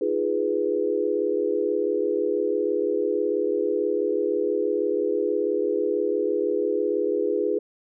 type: chord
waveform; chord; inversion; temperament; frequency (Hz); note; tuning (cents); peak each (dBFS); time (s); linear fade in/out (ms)
sine; F half-diminished seventh; third; equal; 311.1 / 349.2 / 415.3 / 493.9; Eb4 / F4 / Ab4 / Cb5; 0 / 0 / 0 / 0; -30 / -28 / -24 / -27; 0.01-7.59; 5
effects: none

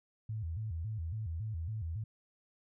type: tone with vibrato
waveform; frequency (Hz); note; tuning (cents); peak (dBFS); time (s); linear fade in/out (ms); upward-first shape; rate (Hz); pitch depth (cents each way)
sine; 94.6; F#2; +39; -35; 0.29-2.04; 5; square; 3.6; 250
effects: none

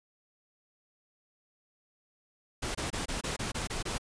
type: noise bursts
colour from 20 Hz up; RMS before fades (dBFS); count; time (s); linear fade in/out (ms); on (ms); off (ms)
pink; -34; 9; 2.62-3.982; 10; 130; 24
effects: resampled to 22050 Hz

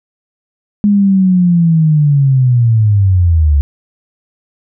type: linear sweep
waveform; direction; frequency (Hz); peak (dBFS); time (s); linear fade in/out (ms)
sine; down; 207.7 to 69.3; -6; 0.84-3.61; 0
effects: none

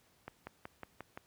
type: accelerating click train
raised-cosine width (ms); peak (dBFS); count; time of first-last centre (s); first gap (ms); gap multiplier
0.5; -28; 6; 0.28-1.175; 190; 0.97
effects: pink hiss -69 dBFS RMS until 1.26 s + high-pass 60 Hz 12 dB/octave

